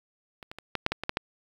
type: clicks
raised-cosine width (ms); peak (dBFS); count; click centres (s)
0.3; -26 / -24 / -24 / -12 / -7 / -12 / -16 / -10 / -10; 9; 0.428 / 0.515 / 0.586 / 0.753 / 0.864 / 0.92 / 1.036 / 1.094 / 1.171
effects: 7-bit